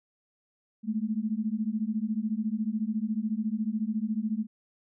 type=beating tone pair; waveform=sine; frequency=210 / 224 Hz; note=G#3 / A3; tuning=+19 / +31 cents; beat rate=14 Hz; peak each=-30 dBFS; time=0.83-4.47 s; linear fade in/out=50 ms; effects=none